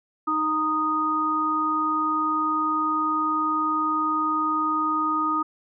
harmonic tone, 310 Hz, D#4, 6 cents flat, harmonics 1 / 3 / 4, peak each -28 / -31 / -22 dBFS, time 0.27-5.43 s, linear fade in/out 10 ms, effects none

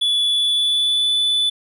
triangle tone with pitch glide, 3432 to 3484 Hz, A7 to A7, -44 to -18 cents, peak -14 dBFS, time 0.01-1.5 s, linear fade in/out 10 ms, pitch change +26 cents, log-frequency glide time 0.23-1.13 s, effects none

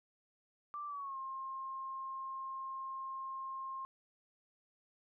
sine tone with pitch glide, 1174.7 to 1064.8 Hz, D6 to C6, 0 to +30 cents, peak -40 dBFS, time 0.74-3.85 s, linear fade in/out 0 ms, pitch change -170 cents, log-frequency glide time 0.87-1.17 s, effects none

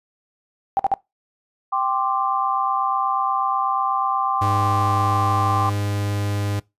sine tone bursts, 784 Hz, G5, in tune, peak -14 dBFS, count 3, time 0.77-0.939 s, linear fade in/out 0 ms, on 23 ms, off 50 ms
sine chord, G suspended fourth, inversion none, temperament equal, 784 / 1046.5 / 1174.7 Hz, G5 / C6 / D6, 0 / 0 / 0 cents, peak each -23 dBFS, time 1.72-5.7 s, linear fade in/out 10 ms
45% pulse tone, 102 Hz, G#2, 31 cents flat, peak -21 dBFS, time 4.41-6.6 s, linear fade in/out 10 ms
effects noise-tail reverb RT60 0.2 s tail -22 dB re dry + resampled to 32000 Hz

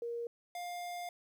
sine / square tone pair in turn, 470.4 / 704.8 Hz, A#4 / F5, +16 / +16 cents, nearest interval perfect fifth, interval 700 cents, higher second, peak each -36 / -40 dBFS, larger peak first, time 0.02-0.27 / 0.55-1.09 s, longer second, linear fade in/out 2 ms, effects 12-bit

